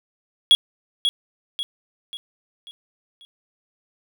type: tone with echo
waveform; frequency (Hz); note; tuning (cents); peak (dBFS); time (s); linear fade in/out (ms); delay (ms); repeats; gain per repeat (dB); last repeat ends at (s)
triangle; 3334; G#7; +6; -8; 0.51-0.55; 0; 540; 5; -7; 3.25
effects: none